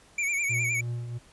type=tone with vibrato; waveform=square; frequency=2300 Hz; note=D7; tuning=37 cents flat; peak=-26 dBFS; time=0.18-0.81 s; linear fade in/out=5 ms; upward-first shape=sine; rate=9.7 Hz; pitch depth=75 cents each way
type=tone with tremolo; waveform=triangle; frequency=119.5 Hz; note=A#2; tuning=43 cents sharp; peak=-26 dBFS; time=0.49-1.19 s; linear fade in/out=20 ms; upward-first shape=triangle; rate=3 Hz; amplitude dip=55%
effects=pink hiss -57 dBFS RMS until 1.32 s + resampled to 24000 Hz